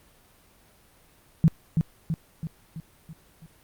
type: tone with echo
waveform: sine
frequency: 161.3 Hz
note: E3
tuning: 37 cents flat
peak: -13 dBFS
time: 1.44-1.48 s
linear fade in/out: 0 ms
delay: 330 ms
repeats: 6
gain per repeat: -5 dB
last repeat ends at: 3.46 s
effects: pink hiss -58 dBFS RMS until 3.63 s + Opus 32 kbps